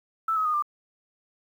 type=tone with pitch steps; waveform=sine; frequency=1318.5 / 1274.3 / 1231.6 / 1190.4 Hz; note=E6 / D#6 / D#6 / D6; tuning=0 / +41 / -18 / +23 cents; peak=-22 dBFS; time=0.28-0.624 s; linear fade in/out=5 ms; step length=86 ms; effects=9-bit